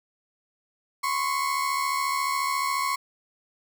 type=tone pair together; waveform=35% pulse; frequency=1025.8 / 1100 Hz; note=C6 / C#6; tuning=-35 / -14 cents; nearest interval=minor second; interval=121 cents; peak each=-28 / -24 dBFS; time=1.03-2.96 s; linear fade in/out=10 ms; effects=none